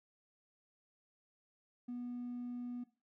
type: tone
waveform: triangle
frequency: 244.2 Hz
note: B3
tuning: 19 cents flat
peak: -37 dBFS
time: 1.88-2.84 s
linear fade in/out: 10 ms
effects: noise-tail reverb RT60 0.3 s tail -18 dB re dry + tanh soft clip ceiling -36 dBFS